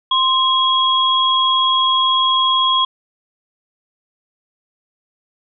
sine tone pair together, 1046.5 / 3306 Hz, C6 / G#7, 0 / -9 cents, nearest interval octave + minor sixth, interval 1991 cents, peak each -15 dBFS, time 0.11-2.85 s, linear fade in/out 5 ms, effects none

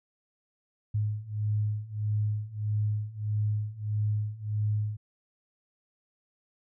sine beating tone pair, 104.8 / 106.4 Hz, G#2 / G#2, +16 / +42 cents, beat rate 1.6 Hz, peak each -31 / -29 dBFS, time 0.94-4.97 s, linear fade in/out 10 ms, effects none

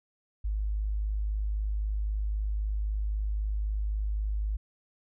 sine tone, 51.91 Hz, G#1, in tune, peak -27 dBFS, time 0.44-4.57 s, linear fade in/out 10 ms, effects none

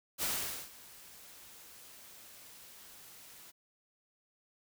white noise with ADSR envelope, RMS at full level -33 dBFS, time 0.18-3.52 s, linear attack 48 ms, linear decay 460 ms, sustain -21 dB, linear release 24 ms, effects none

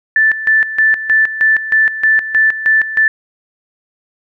sine tone with tremolo, 1760 Hz, A6, in tune, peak -7 dBFS, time 0.16-3.08 s, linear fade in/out 2 ms, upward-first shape square, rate 3.2 Hz, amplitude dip 75%, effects none

